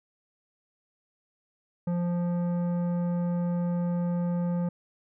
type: tone with tanh clipping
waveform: sine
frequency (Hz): 174.6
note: F3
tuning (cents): 0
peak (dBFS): -27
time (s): 1.87-4.69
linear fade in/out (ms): 5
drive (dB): 12
effects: none